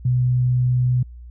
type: tone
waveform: sine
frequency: 125.1 Hz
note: B2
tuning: 23 cents sharp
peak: -15 dBFS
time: 0.05-1.03 s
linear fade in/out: 5 ms
effects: added 60 Hz sine -36 dBFS peak until 1.3 s